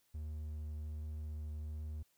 triangle tone with vibrato, 76.3 Hz, D#2, 33 cents flat, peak -38 dBFS, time 0.14-2.03 s, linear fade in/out 10 ms, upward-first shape triangle, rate 1.3 Hz, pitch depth 10 cents each way, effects white hiss -75 dBFS RMS until 2.17 s

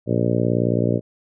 harmonic tone, 59 Hz, A#1, 22 cents sharp, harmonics 2 / 3 / 4 / 5 / 6 / 7 / 8 / 9 / 10, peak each -22 / -24 / -25 / -26 / -27 / -27 / -28 / -29 / -29 dBFS, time 0.06-1.01 s, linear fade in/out 50 ms, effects none

